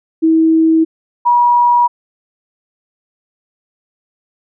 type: tone pair in turn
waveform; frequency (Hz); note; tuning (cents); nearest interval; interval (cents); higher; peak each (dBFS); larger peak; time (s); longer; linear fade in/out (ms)
sine; 322.4 / 963.3; E4 / B5; -38 / -43; octave + perfect fifth; 1895; second; -7; neither; 0.22-0.85 / 1.25-1.88; neither; 20
effects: none